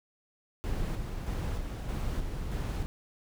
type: noise with tremolo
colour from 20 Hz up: brown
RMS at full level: -32 dBFS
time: 0.64-2.86 s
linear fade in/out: 0 ms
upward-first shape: square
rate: 1.6 Hz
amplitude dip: 35%
effects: none